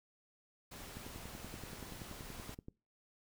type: noise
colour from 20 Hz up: pink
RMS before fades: -50 dBFS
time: 0.71-2.55 s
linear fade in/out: 10 ms
type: click train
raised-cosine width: 3 ms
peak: -34 dBFS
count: 19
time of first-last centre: 0.97-2.684 s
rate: 10.5 Hz
effects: noise-tail reverb RT60 0.3 s tail -23 dB re dry